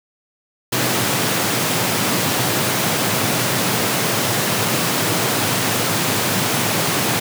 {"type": "high-pass noise", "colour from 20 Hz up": "pink", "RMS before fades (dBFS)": -19, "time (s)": [0.72, 7.2], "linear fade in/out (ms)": 10, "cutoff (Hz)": 100, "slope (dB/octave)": 96, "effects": []}